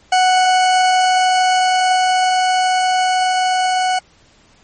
40% pulse tone with level ramp, 740 Hz, F#5, in tune, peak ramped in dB -9 to -13 dBFS, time 0.12-3.99 s, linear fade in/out 5 ms, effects pink hiss -51 dBFS RMS until 4.63 s + MP3 32 kbps

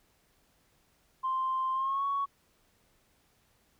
sine tone with pitch glide, 1046.5 to 1115.2 Hz, C6 to C#6, 0 to +10 cents, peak -27 dBFS, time 1.23-2.26 s, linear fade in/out 20 ms, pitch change +110 cents, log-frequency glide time 1.73-2.05 s, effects tanh soft clip ceiling -23 dBFS + pink hiss -69 dBFS RMS until 3.79 s

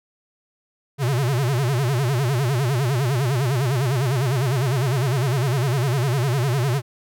square tone with vibrato, 130 Hz, C3, 11 cents flat, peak -19 dBFS, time 0.98-6.82 s, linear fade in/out 50 ms, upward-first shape sine, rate 9.9 Hz, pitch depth 190 cents each way, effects none

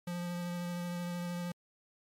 square tone with vibrato, 175.1 Hz, F3, 5 cents sharp, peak -36 dBFS, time 0.07-1.52 s, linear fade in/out 5 ms, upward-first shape triangle, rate 13 Hz, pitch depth 15 cents each way, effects MP3 64 kbps

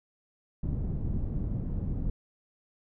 pink low-pass noise, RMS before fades -31 dBFS, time 0.63-2.1 s, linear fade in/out 2 ms, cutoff 190 Hz, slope 12 dB/octave, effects none

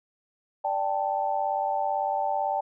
sine chord, D suspended fourth, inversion none, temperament just, 587.3 / 783.1 / 881 Hz, D5 / G5 / A5, 0 / -2 / +2 cents, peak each -31 / -27 / -29 dBFS, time 0.64-2.61 s, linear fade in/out 10 ms, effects none

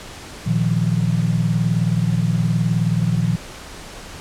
sine chord, Bb suspended fourth, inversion none, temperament equal, 116.54 / 155.56 / 174.61 Hz, Bb2 / Eb3 / F3, 0 / 0 / 0 cents, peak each -20 dBFS, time 0.46-3.36 s, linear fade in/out 10 ms, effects pink hiss -36 dBFS RMS until 4.2 s + low-pass 9000 Hz 12 dB/octave

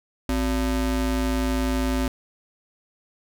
square ring-modulated tone, 158 Hz, D#3, 27 cents sharp, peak -19 dBFS, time 0.29-2.08 s, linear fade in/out 2 ms, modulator 102 Hz, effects none

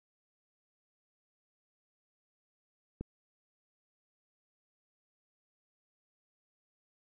click, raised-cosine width 3 ms, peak -25 dBFS, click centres 3.01 s, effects none

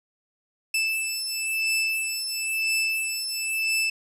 sawtooth beating tone pair, 2637 / 2637.99 Hz, E7 / E7, 0 / +1 cents, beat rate 0.99 Hz, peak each -24 dBFS, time 0.74-3.9 s, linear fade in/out 5 ms, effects resampled to 32000 Hz + 9-bit

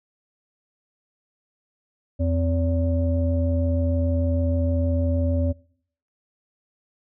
sine tone cluster, 84 / 258.5 / 570 Hz, E2 / C4 / C#5, +33 / -21 / +48 cents, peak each -20 / -26 / -28 dBFS, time 2.19-5.53 s, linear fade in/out 20 ms, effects noise-tail reverb RT60 0.6 s tail -23 dB re dry + tanh soft clip ceiling -10 dBFS

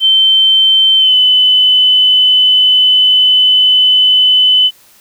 sine tone with pitch glide, 3100 to 3017 Hz, G7 to F#7, -20 to +33 cents, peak -5 dBFS, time 0-4.71 s, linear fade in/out 50 ms, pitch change -47 cents, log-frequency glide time 0.97-1.15 s, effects white hiss -45 dBFS RMS until 5 s

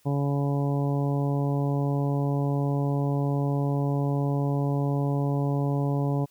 harmonic tone, 141.3 Hz, C#3, 34 cents sharp, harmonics 1 / 2 / 3 / 4 / 5 / 6 / 7, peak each -24 / -30 / -34 / -36 / -38 / -40 / -41 dBFS, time 0.05-6.26 s, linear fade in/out 20 ms, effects white hiss -63 dBFS RMS until 6.3 s

